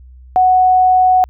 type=tone; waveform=sine; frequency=740 Hz; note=F#5; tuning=in tune; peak=-7 dBFS; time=0.36-1.24 s; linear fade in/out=0 ms; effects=added 63 Hz sine -36 dBFS peak until 1.29 s